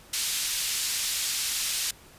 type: band-pass noise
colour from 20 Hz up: pink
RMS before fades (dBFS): -29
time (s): 0.13-1.91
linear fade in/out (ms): 5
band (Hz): 3500 to 12000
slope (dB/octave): 12
effects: pink hiss -52 dBFS RMS until 2.18 s + resampled to 32000 Hz